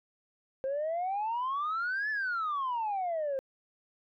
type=exponential two-way sweep; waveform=sine; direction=up then down; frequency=523.3 to 1760 to 523.3 Hz; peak=-28 dBFS; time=0.64-3.39 s; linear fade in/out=0 ms; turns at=2.1 s; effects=tanh soft clip ceiling -27 dBFS